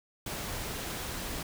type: noise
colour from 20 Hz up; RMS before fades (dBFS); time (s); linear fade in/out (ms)
pink; -37; 0.26-1.43; 5
effects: none